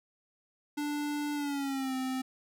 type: tone with pitch glide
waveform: square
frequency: 293.7 to 260.1 Hz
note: D4 to C4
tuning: 0 to -10 cents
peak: -32 dBFS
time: 0.77-2.22 s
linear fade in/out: 10 ms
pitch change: -210 cents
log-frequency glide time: 1.34-1.95 s
effects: none

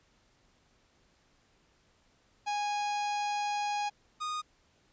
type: tone pair in turn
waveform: 45% pulse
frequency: 826 / 1234 Hz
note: G#5 / D#6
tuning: -10 / -15 cents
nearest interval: perfect fifth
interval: 695 cents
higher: second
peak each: -30 / -33 dBFS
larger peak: first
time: 2.46-3.9 / 4.2-4.42 s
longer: first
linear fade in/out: 20 ms
effects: pink hiss -68 dBFS RMS until 4.92 s + resampled to 16000 Hz

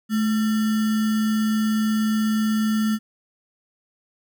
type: tone with sample-and-hold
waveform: sine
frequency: 216.8 Hz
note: A3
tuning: 25 cents flat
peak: -18 dBFS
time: 0.09-2.99 s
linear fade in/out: 50 ms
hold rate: 1575 Hz
effects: none

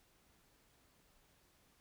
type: silence
effects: pink hiss -71 dBFS RMS until 1.8 s

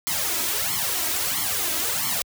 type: noise with flanger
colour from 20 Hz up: white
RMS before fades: -25 dBFS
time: 0.07-2.22 s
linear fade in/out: 0 ms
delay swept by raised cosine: 0.92 to 3.12 ms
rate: 1.5 Hz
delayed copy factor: +0.95
effects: high-pass 60 Hz 12 dB/octave

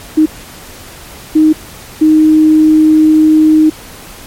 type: tone bursts at uneven times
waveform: sine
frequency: 311.1 Hz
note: D#4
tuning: in tune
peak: -3 dBFS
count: 3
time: 0.17-0.26 / 1.35-1.53 / 2.01-3.7 s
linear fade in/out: 10 ms
effects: pink hiss -32 dBFS RMS until 4.26 s + MP3 64 kbps

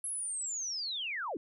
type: linear sweep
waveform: sine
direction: down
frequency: 11000 to 246.9 Hz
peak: -34 dBFS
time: 0.04-1.37 s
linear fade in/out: 2 ms
effects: none

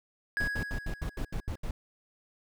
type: tone with exponential decay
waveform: triangle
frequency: 1661.2 Hz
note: G#6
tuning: in tune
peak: -25 dBFS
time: 0.37-1.57 s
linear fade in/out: 0 ms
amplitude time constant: 260 ms
type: noise bursts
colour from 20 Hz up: brown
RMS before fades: -33 dBFS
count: 9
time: 0.4-1.71 s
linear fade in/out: 2 ms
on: 78 ms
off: 76 ms
effects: none

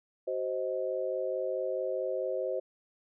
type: chord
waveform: sine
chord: C diminished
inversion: second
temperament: just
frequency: 376.7 / 523.3 / 627.9 Hz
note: Gb4 / C5 / Eb5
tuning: +31 / 0 / +16 cents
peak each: -36 / -32 / -36 dBFS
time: 0.27-2.6 s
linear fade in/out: 10 ms
effects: none

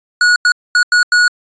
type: tone bursts at uneven times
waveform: square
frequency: 1457 Hz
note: F#6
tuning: 27 cents flat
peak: -8 dBFS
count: 5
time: 0.21-0.36 / 0.45-0.52 / 0.75-0.83 / 0.92-1.03 / 1.12-1.28 s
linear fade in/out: 2 ms
effects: resampled to 16000 Hz

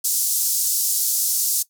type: band-pass noise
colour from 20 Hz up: white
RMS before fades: -21 dBFS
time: 0.04-1.63 s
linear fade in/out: 10 ms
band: 5300 to 15000 Hz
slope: 24 dB/octave
effects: noise-tail reverb RT60 0.1 s tail -18 dB re dry

